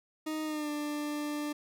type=tone with pitch glide; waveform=40% pulse; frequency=311.1 to 296.2 Hz; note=D#4 to D4; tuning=0 to +15 cents; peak=-32 dBFS; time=0.26-1.53 s; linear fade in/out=10 ms; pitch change=-85 cents; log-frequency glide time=0.44-0.7 s; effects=none